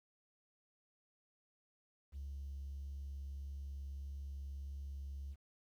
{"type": "tone with vibrato", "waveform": "triangle", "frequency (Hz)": 69.3, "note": "C#2", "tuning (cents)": 0, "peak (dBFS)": -39, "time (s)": [2.12, 5.36], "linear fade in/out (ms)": 50, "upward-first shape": "triangle", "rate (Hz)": 1.6, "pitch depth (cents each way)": 8, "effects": ["tanh soft clip ceiling -40 dBFS", "12-bit"]}